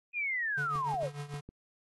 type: linear sweep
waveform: sine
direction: down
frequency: 2489 to 466.2 Hz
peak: -30 dBFS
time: 0.13-1.1 s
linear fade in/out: 50 ms
type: tone with tremolo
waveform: square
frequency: 144.8 Hz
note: D3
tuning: 24 cents flat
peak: -36 dBFS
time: 0.57-1.41 s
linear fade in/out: 10 ms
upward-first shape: triangle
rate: 6.7 Hz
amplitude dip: 85%
type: clicks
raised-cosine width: 3 ms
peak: -33 dBFS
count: 5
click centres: 0.756 / 0.942 / 1.031 / 1.34 / 1.49 s
effects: AAC 32 kbps